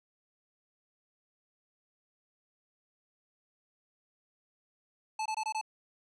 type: tone bursts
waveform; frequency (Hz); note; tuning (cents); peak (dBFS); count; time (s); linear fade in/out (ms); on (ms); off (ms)
square; 870; A5; -20; -32; 5; 5.19-5.613; 5; 67; 22
effects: resampled to 22050 Hz